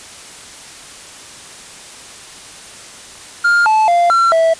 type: tone with pitch steps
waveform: triangle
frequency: 1405 / 870 / 694 / 1359 / 655 Hz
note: F6 / A5 / F5 / F6 / E5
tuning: +10 / -20 / -11 / -48 / -11 cents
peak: -7 dBFS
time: 3.44-4.54 s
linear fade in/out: 10 ms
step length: 220 ms
effects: white hiss -35 dBFS RMS until 4.59 s + resampled to 22050 Hz